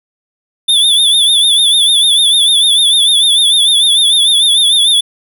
square tone with vibrato, 3520 Hz, A7, in tune, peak -7 dBFS, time 0.68-5.01 s, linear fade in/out 10 ms, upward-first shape triangle, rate 6.7 Hz, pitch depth 100 cents each way, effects none

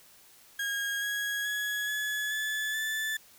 35% pulse tone with pitch steps, 1634 / 1656.8 / 1679.9 / 1703.4 / 1727.2 / 1751.3 Hz, G#6 / G#6 / G#6 / G#6 / A6 / A6, -29 / -5 / +19 / +43 / -33 / -9 cents, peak -28 dBFS, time 0.59-3.17 s, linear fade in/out 5 ms, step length 430 ms, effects white hiss -57 dBFS RMS until 3.38 s

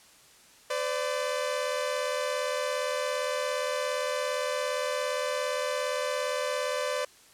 sawtooth tone pair together, 509 / 586.4 Hz, C5 / D5, -48 / -3 cents, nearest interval major second, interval 245 cents, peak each -27 dBFS, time 0.7-7.05 s, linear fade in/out 5 ms, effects white hiss -56 dBFS RMS until 7.33 s + low-pass 10000 Hz 12 dB/octave

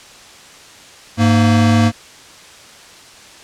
square tone pair together, 102.64 / 230 Hz, G#2 / A#3, -20 / -23 cents, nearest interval octave + major second, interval 1397 cents, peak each -13 dBFS, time 1.17-1.92 s, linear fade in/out 50 ms, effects white hiss -40 dBFS RMS until 3.43 s + low-pass 7000 Hz 12 dB/octave

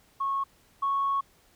sine tone pair in turn, 1097 / 1105.3 Hz, C#6 / C#6, -18 / -5 cents, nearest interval unison, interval 13 cents, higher second, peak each -25 / -23 dBFS, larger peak second, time 0.2-0.44 / 0.82-1.21 s, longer second, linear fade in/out 10 ms, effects tanh soft clip ceiling -19 dBFS + pink hiss -62 dBFS RMS until 1.55 s

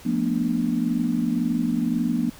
sine chord, B half-diminished seventh, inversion second, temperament equal with one note detuned, 174.61 / 220 / 241.9 / 293.7 Hz, F3 / A3 / B3 / D4, 0 / 0 / -36 / 0 cents, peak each -28 / -27 / -23 / -28 dBFS, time 0.05-2.3 s, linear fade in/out 10 ms, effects pink hiss -46 dBFS RMS until 2.39 s

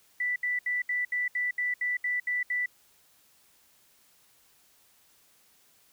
sine tone bursts, 1975.5 Hz, B6, in tune, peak -26 dBFS, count 11, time 0.2-2.66 s, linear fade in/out 5 ms, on 160 ms, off 70 ms, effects white hiss -63 dBFS RMS until 5.92 s

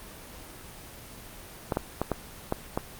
clicks, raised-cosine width 1 ms, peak -11 dBFS, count 6, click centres 1.722 / 1.771 / 2.016 / 2.117 / 2.524 / 2.775 s, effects pink hiss -45 dBFS RMS until 2.99 s + Opus 24 kbps

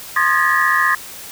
sine tone cluster, 1060 / 1220 / 1662 / 1737 / 1912 Hz, C6 / D#6 / G#6 / A6 / A#6, +22 / -34 / +1 / -23 / +43 cents, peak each -19 dBFS, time 0.16-0.95 s, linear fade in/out 5 ms, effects white hiss -34 dBFS RMS until 1.31 s

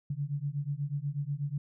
sine beating tone pair, 139.4 / 147.6 Hz, C#3 / D3, +10 / +9 cents, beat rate 8.2 Hz, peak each -34 / -34 dBFS, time 0.1-1.58 s, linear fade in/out 5 ms, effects none

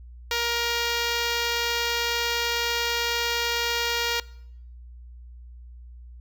5% pulse tone with notch filter, 471 Hz, A#4, 18 cents sharp, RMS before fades -26 dBFS, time 0.31-4.2 s, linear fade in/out 2 ms, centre 10000 Hz, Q 0.82, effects noise-tail reverb RT60 0.7 s tail -22 dB re dry + added 60 Hz sine -41 dBFS peak until 6.2 s

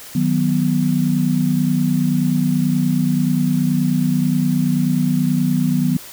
sine chord, B major, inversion first, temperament equal, 155.56 / 185 / 246.9 Hz, D#3 / F#3 / B3, 0 / 0 / 0 cents, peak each -19 / -19 / -18 dBFS, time 0.15-5.97 s, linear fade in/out 5 ms, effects white hiss -37 dBFS RMS until 6.12 s

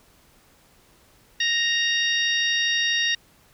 harmonic tone, 932.3 Hz, A#5, in tune, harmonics 2 / 3 / 4 / 5 / 6, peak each -24 / -26 / -25 / -35 / -30 dBFS, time 1.4-3.15 s, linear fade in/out 5 ms, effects pink hiss -57 dBFS RMS until 3.53 s

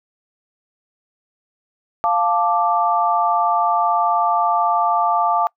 sine chord, D minor, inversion first, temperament equal, 698.5 / 880 / 1174.7 Hz, F5 / A5 / D6, 0 / 0 / 0 cents, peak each -19 dBFS, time 2.04-5.47 s, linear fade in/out 0 ms, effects noise-tail reverb RT60 0.1 s tail -24 dB re dry

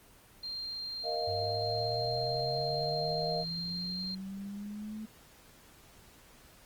sine tone, 4185 Hz, C8, in tune, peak -36 dBFS, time 0.43-4.15 s, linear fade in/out 5 ms
sine chord, Bb suspended fourth, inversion none, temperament just, 466.2 / 621.6 / 699.2 Hz, Bb4 / Eb5 / F5, 0 / -2 / +2 cents, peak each -37 / -36 / -35 dBFS, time 1.03-3.45 s, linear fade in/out 50 ms
sine linear sweep, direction up, 95.1 to 218.7 Hz, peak -38 dBFS, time 1.27-5.06 s, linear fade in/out 10 ms
effects pink hiss -58 dBFS RMS until 6.65 s + Opus 24 kbps

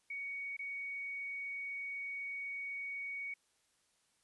sine tone with dropouts, 2238 Hz, C#7, 16 cents sharp, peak -39 dBFS, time 0.1-3.34 s, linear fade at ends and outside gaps 5 ms, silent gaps 0.568-0.591 s, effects white hiss -75 dBFS RMS until 4.23 s + resampled to 24000 Hz

